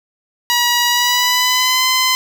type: tone with pitch glide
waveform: 10% pulse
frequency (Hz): 963 to 1026.2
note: B5 to C6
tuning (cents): -44 to -34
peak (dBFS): -4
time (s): 0.5-2.15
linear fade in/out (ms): 0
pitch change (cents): +110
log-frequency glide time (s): 0.88-1.85
effects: none